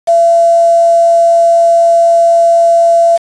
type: tone with quantisation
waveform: sine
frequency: 676 Hz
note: E5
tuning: 43 cents sharp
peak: -4 dBFS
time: 0.07-3.18 s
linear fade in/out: 20 ms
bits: 4
effects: resampled to 22050 Hz